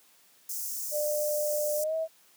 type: high-pass noise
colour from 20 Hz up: white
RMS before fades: -35 dBFS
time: 0.49-1.84 s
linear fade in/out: 5 ms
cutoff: 5400 Hz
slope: 48 dB/octave
type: tone with pitch glide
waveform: sine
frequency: 597 to 643.6 Hz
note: D5 to E5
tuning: +28 to -42 cents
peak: -27 dBFS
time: 0.91-2.08 s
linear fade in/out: 50 ms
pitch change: +130 cents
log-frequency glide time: 1.77-1.95 s
effects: white hiss -61 dBFS RMS until 2.36 s + high-pass 150 Hz 12 dB/octave